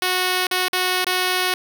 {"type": "tone with dropouts", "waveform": "5% pulse", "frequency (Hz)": 367.1, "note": "F#4", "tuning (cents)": -14, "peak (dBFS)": -7, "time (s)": [0.02, 1.54], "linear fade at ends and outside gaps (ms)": 2, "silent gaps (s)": [[0.469, 0.512], [0.683, 0.731], [1.045, 1.067]], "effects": []}